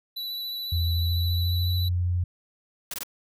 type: tone with vibrato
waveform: square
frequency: 3955 Hz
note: B7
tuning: 2 cents sharp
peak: -31 dBFS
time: 0.16-1.89 s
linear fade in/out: 10 ms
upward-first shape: triangle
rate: 14 Hz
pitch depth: 20 cents each way
type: tone with pitch glide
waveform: sine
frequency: 83.3 to 88.76 Hz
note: E2 to F2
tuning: +19 to +29 cents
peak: -22 dBFS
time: 0.72-2.24 s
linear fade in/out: 5 ms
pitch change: +110 cents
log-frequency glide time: 0.93-1.76 s
type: noise bursts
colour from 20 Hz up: white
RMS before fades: -33 dBFS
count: 3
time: 2.91-3.034 s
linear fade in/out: 2 ms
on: 28 ms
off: 20 ms
effects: none